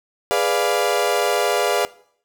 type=chord; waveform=35% pulse; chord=G# diminished seventh; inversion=none; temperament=equal; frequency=415.3 / 493.9 / 587.3 / 698.5 Hz; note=G#4 / B4 / D5 / F5; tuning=0 / 0 / 0 / 0 cents; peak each=-21 dBFS; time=0.31-1.85 s; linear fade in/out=0 ms; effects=noise-tail reverb RT60 0.6 s tail -20 dB re dry